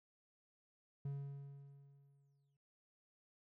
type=tone with exponential decay; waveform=triangle; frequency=140 Hz; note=C#3; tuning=18 cents sharp; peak=-37 dBFS; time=1.05-2.57 s; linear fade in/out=5 ms; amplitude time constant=330 ms; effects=none